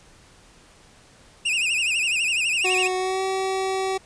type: tone with vibrato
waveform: 45% pulse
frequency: 2637 Hz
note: E7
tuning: in tune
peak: -20 dBFS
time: 1.45-2.88 s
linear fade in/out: 10 ms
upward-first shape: triangle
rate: 12 Hz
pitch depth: 160 cents each way
type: tone with pitch glide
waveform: 25% pulse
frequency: 370 to 381.7 Hz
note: F#4 to G4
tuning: 0 to -46 cents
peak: -19 dBFS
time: 2.64-3.98 s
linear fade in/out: 10 ms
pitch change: +54 cents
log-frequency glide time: 2.96-3.22 s
effects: pink hiss -52 dBFS RMS until 4.05 s + resampled to 22050 Hz